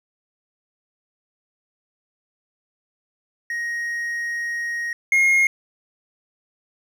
triangle tone pair in turn, 1878 / 2145 Hz, A#6 / C7, +12 / +42 cents, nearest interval major second, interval 230 cents, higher second, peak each -22 / -12 dBFS, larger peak second, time 3.5-4.93 / 5.12-5.47 s, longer first, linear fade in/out 2 ms, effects none

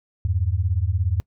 sine beating tone pair, 82.41 / 99.41 Hz, E2 / G2, 0 / +25 cents, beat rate 17 Hz, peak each -22 dBFS, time 0.25-1.2 s, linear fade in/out 0 ms, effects noise-tail reverb RT60 0.1 s tail -23 dB re dry

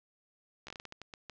slowing click train, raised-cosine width 0.2 ms, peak -27 dBFS, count 11, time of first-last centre 0.67-1.297 s, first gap 14 ms, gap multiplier 1.31, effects low-pass 6000 Hz 12 dB/octave + 11-bit

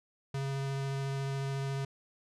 square tone with vibrato, 136.9 Hz, C#3, 21 cents flat, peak -33 dBFS, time 0.34-1.85 s, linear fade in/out 5 ms, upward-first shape sine, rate 14 Hz, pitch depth 8 cents each way, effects low-pass 8000 Hz 12 dB/octave

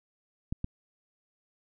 clicks, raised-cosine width 5 ms, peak -19 dBFS, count 2, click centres 0.525 / 0.644 s, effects none

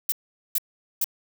violet noise bursts, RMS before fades -23 dBFS, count 3, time 0.09-1.043 s, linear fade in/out 2 ms, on 31 ms, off 430 ms, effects none

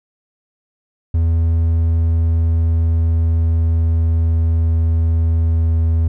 triangle tone with pitch glide, 82.41 to 81.75 Hz, E2 to E2, 0 to -14 cents, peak -10 dBFS, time 1.14-6.08 s, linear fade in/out 5 ms, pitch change -14 cents, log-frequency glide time 1.28-5.76 s, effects none

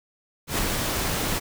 pink noise with ADSR envelope, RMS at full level -23 dBFS, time 0.47-1.4 s, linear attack 110 ms, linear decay 11 ms, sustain -3 dB, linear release 26 ms, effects none

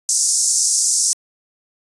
pink band-pass noise, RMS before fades -17 dBFS, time 0.09-1.13 s, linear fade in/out 0 ms, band 5500 to 9600 Hz, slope 48 dB/octave, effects resampled to 24000 Hz

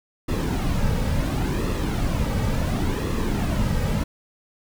brown noise with flanger, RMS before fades -23 dBFS, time 0.28-4.04 s, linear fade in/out 10 ms, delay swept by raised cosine 1.3 to 2.9 ms, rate 0.71 Hz, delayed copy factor -0.55, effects none

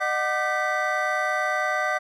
triangle tone cluster, 611 / 740 / 1193 / 1537 / 1972 Hz, D#5 / F#5 / D6 / G6 / B6, -32 / 0 / +27 / -35 / -3 cents, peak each -27 dBFS, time 0-1.99 s, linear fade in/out 20 ms, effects none

